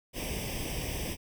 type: noise with comb filter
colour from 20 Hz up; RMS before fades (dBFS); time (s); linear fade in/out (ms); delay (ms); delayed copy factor
pink; -35; 0.13-1.17; 50; 0.36; +0.85
effects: none